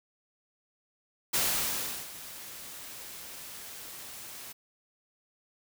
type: noise with ADSR envelope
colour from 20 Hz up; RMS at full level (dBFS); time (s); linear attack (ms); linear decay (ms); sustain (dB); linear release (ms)
white; -27; 1.33-4.53; 13; 730; -17; 13
effects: none